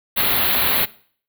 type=band-stop noise; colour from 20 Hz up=white; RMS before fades=-18 dBFS; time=0.16-0.86 s; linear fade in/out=20 ms; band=4400 to 11000 Hz; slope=96 dB/octave; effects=noise-tail reverb RT60 0.5 s tail -20 dB re dry